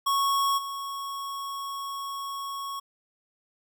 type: tone with level steps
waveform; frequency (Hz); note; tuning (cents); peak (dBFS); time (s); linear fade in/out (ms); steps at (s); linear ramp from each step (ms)
square; 1105; C#6; -6; -23 / -33; 0.06-2.8; 10; 0.57; 20
effects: none